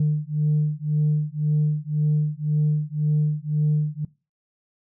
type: beating tone pair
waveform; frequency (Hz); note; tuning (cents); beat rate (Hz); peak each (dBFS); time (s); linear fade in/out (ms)
sine; 150 / 151.9; D3 / D#3; +37 / -41; 1.9; -21; 0-4.05; 5
effects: noise-tail reverb RT60 0.3 s tail -21 dB re dry + tanh soft clip ceiling -14 dBFS